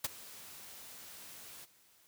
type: noise with ADSR envelope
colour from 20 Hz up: white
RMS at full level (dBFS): -31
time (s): 0.04-1.66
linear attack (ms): 6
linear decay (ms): 24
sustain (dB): -20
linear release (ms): 25
effects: white hiss -66 dBFS RMS until 2.07 s + high-pass 60 Hz 12 dB/octave